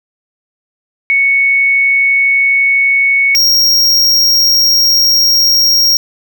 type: tone pair in turn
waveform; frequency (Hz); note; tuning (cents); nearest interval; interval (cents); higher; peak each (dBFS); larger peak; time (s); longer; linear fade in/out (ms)
sine / square; 2217 / 5586; C#7 / F8; 0 / -1; octave + major third; 1599; second; -7; neither; 1.1-3.35 / 3.35-5.97; second; 0
effects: none